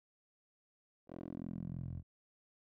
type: tone with band-pass filter sweep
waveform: 10% pulse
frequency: 43.2 Hz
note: F1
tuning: 18 cents flat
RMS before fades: -44 dBFS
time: 1.07-2.03 s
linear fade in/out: 50 ms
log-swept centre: 460 to 90 Hz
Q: 2.1
effects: none